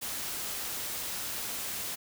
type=noise; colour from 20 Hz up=white; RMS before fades=-36 dBFS; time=0.01-1.96 s; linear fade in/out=20 ms; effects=none